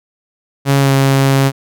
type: tone with pitch glide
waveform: sawtooth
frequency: 138.59 to 136.21 Hz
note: C#3 to C#3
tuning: 0 to -30 cents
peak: -5 dBFS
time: 0.65-1.52 s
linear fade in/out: 50 ms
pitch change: -30 cents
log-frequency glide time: 0.79-0.92 s
effects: none